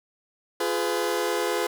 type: chord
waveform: sawtooth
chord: F diminished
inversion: none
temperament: just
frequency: 349.2 / 419.1 / 502.9 Hz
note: F4 / Ab4 / Cb5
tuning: 0 / +16 / +31 cents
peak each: -25 / -24 / -24 dBFS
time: 0.6-1.67 s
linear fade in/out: 5 ms
effects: none